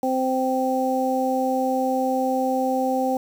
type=harmonic tone; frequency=260 Hz; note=C4; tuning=11 cents flat; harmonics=1 / 2 / 3; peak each=-24 / -24 / -24 dBFS; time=0.03-3.17 s; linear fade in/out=2 ms; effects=7-bit